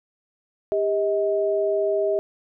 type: tone pair together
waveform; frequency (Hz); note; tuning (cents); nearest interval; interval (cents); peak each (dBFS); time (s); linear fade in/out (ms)
sine; 399.4 / 634; G4 / D#5; +32 / +32; minor sixth; 800; -22 / -22; 0.72-2.19; 0
effects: none